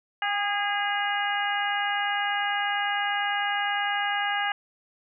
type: harmonic tone with a mistuned harmonic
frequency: 410.1 Hz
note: G#4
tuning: 22 cents flat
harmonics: 2 / 3 / 4 / 5 / 6 / 7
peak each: -28 / -34 / -29 / -33 / -40 / -33 dBFS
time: 0.22-4.52 s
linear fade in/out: 2 ms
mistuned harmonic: 2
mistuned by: -24 cents
effects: none